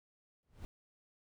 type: noise with exponential growth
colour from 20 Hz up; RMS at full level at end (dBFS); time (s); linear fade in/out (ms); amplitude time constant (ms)
brown; -44; 0.43-0.65; 0; 46
effects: none